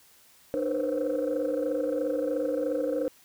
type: tone cluster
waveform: sine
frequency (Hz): 300.9 / 480.1 / 514 / 537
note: D4 / B4 / C5 / C5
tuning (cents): +42 / -49 / -31 / +45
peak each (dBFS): -30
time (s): 0.54-3.08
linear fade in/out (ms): 0
effects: tanh soft clip ceiling -20 dBFS + white hiss -58 dBFS RMS until 3.24 s